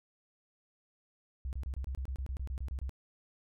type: tone bursts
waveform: sine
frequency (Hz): 65.41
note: C2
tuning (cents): 0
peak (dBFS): -34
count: 14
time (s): 1.45-2.894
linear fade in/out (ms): 0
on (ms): 79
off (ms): 26
effects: none